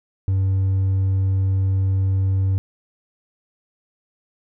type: tone with hard clipping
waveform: sine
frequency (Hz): 96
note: G2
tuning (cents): -36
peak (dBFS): -17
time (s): 0.28-2.58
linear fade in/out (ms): 0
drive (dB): 2
effects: none